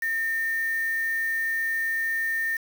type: tone with quantisation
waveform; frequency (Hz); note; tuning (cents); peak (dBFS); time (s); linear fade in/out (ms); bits
sine; 1817; A#6; -45; -24; 0.02-2.57; 5; 6
effects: none